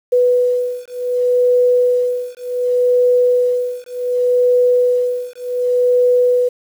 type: beating tone pair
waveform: sine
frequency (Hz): 493.9 / 494.57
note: B4 / B4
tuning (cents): 0 / +2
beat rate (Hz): 0.67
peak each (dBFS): -15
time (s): 0.12-6.49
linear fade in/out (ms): 10
effects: 7-bit